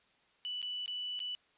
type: tone with dropouts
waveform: sine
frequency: 2969 Hz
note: F#7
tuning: 5 cents sharp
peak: -36 dBFS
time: 0.45-1.35 s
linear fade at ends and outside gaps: 0 ms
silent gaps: 0.617-0.627 / 0.86-0.879 / 1.192-1.202 s
effects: white hiss -69 dBFS RMS until 1.57 s + resampled to 8000 Hz